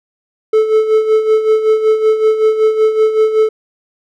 triangle tone with tremolo, 436.1 Hz, A4, 15 cents flat, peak -4 dBFS, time 0.53-3.49 s, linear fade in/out 5 ms, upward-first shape sine, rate 5.3 Hz, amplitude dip 65%, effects none

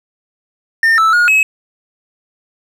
triangle tone with pitch steps, 1813 / 1316 / 1436 / 2567 Hz, A#6 / E6 / F6 / E7, -49 / -3 / +48 / -47 cents, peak -6 dBFS, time 0.83-1.43 s, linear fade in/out 2 ms, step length 150 ms, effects none

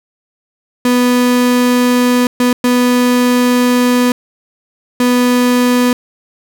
35% pulse tone bursts at uneven times, 246.9 Hz, B3, in tune, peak -7 dBFS, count 4, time 0.85-2.27 / 2.4-2.53 / 2.64-4.12 / 5-5.93 s, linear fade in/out 2 ms, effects none

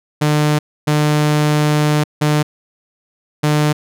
sawtooth tone bursts at uneven times, 150 Hz, D3, 37 cents sharp, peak -8 dBFS, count 4, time 0.21-0.59 / 0.87-2.04 / 2.21-2.43 / 3.43-3.73 s, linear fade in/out 10 ms, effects low-pass 12000 Hz 12 dB/octave

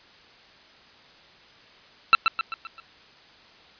25% pulse tone with echo, 1338 Hz, E6, 25 cents sharp, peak -7 dBFS, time 2.13-2.15 s, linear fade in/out 0 ms, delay 130 ms, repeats 5, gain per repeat -6 dB, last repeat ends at 2.8 s, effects white hiss -52 dBFS RMS until 3.79 s + resampled to 11025 Hz

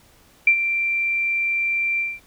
sine tone with ADSR envelope, 2357 Hz, D7, 6 cents sharp, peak -9 dBFS, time 0.47-2.2 s, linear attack 4 ms, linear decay 78 ms, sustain -10 dB, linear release 210 ms, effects pink hiss -54 dBFS RMS until 2.26 s

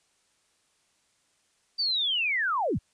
sine linear sweep, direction down, 4699 to 32.7 Hz, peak -24 dBFS, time 1.78-2.79 s, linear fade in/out 20 ms, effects white hiss -69 dBFS RMS until 2.93 s + resampled to 22050 Hz

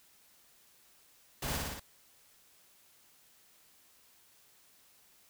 pink noise with echo, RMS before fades -37 dBFS, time 1.42-1.57 s, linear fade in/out 5 ms, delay 57 ms, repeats 4, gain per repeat -2 dB, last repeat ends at 1.798 s, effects white hiss -64 dBFS RMS until 5.29 s

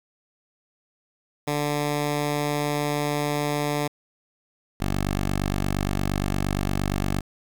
10% pulse tone pair in turn, 146.83 / 48.62 Hz, D3 / G1, 0 / -13 cents, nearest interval octave + perfect fifth, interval 1913 cents, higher first, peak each -15 dBFS, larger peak neither, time 1.47-3.88 / 4.8-7.21 s, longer neither, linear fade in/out 10 ms, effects 8-bit

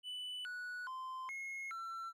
triangle tone with pitch steps, 2985 / 1472 / 1037 / 2164 / 1346 Hz, F#7 / F#6 / C6 / C#7 / E6, +15 / -9 / -16 / -42 / +36 cents, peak -40 dBFS, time 0.03-2.13 s, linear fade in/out 50 ms, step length 420 ms, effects none

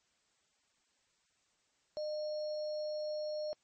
sine tone with sample-and-hold, 608 Hz, D#5, 40 cents flat, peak -35 dBFS, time 1.97-3.53 s, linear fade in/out 0 ms, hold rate 4900 Hz, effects white hiss -75 dBFS RMS until 3.63 s + MP3 32 kbps

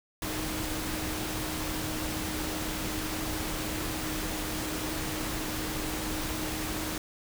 sine tone in noise, 311.1 Hz, D#4, in tune, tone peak -37 dBFS, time 0.22-6.98 s, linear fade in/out 2 ms, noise pink, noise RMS -34 dBFS, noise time 0.22-6.98 s, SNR -6 dB, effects none

